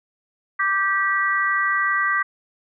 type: chord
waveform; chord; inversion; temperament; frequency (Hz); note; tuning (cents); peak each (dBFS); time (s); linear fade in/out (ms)
sine; G major; second; equal with one note detuned; 1174.7 / 1568 / 1942.7; D6 / G6 / B6; 0 / 0 / -29; -22 / -23 / -22; 0.59-2.23; 10
effects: none